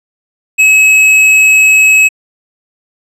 triangle tone with tanh clipping, 2569 Hz, E7, 45 cents flat, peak -5 dBFS, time 0.58-2.09 s, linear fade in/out 20 ms, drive 16 dB, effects low-pass 12000 Hz 12 dB/octave

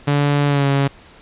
sawtooth tone with pitch glide, 144.1 to 139.03 Hz, D3 to C#3, -33 to +5 cents, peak -10 dBFS, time 0.07-0.88 s, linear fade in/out 10 ms, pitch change -62 cents, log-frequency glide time 0.47-0.67 s, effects pink hiss -45 dBFS RMS until 1.21 s + resampled to 8000 Hz

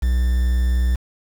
triangle tone with quantisation, 61.74 Hz, B1, in tune, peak -13 dBFS, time 0.02-0.96 s, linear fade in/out 10 ms, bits 6, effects none

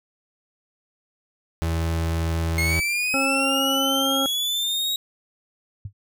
35% pulse tone, 82.2 Hz, E2, 4 cents flat, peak -20 dBFS, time 1.62-2.8 s, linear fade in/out 0 ms
40% pulse linear sweep, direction up, 2145 to 3819 Hz, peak -21 dBFS, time 2.58-4.96 s, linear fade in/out 2 ms
harmonic tone, 271 Hz, C#4, 39 cents flat, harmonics 1 / 2 / 3 / 5, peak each -25 / -27 / -30 / -28 dBFS, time 3.14-4.26 s, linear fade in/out 0 ms
sine tone with exponential decay, 100.2 Hz, G2, 38 cents sharp, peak -26 dBFS, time 5.85-5.93 s, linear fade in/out 5 ms, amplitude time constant 16 ms
effects none

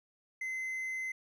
triangle tone, 2055 Hz, C7, 32 cents flat, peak -33 dBFS, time 0.41-1.12 s, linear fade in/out 5 ms, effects none

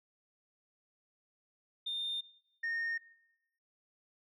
sine tone pair in turn, 3624 / 1839.4 Hz, A#7 / A#6, -50 / -24 cents, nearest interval octave, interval 1174 cents, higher first, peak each -33 / -31 dBFS, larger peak second, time 1.86-2.21 / 2.63-2.98 s, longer neither, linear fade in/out 10 ms, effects noise-tail reverb RT60 0.9 s tail -20 dB re dry + tanh soft clip ceiling -31 dBFS

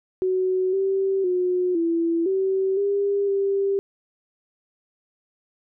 sine tone with pitch steps, 372.2 / 387 / 362.1 / 334.1 / 383.1 / 401.2 / 394.7 Hz, F#4 / G4 / F#4 / E4 / G4 / G4 / G4, +10 / -22 / -37 / +23 / -40 / +40 / +12 cents, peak -19 dBFS, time 0.22-3.79 s, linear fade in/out 0 ms, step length 510 ms, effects none

